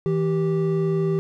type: tone pair together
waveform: triangle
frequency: 161.53 / 390 Hz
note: E3 / G4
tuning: -35 / -9 cents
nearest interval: octave + minor third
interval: 1526 cents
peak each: -20 dBFS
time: 0.06-1.19 s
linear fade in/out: 0 ms
effects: none